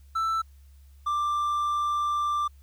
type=tone pair in turn; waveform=triangle; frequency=1326 / 1181.3 Hz; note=E6 / D6; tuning=+10 / +10 cents; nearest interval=major second; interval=200 cents; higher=first; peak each=-22 dBFS; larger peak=neither; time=0.15-0.42 / 1.06-2.48 s; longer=second; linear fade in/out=10 ms; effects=added 69 Hz sine -49 dBFS peak until 2.62 s + white hiss -67 dBFS RMS until 2.62 s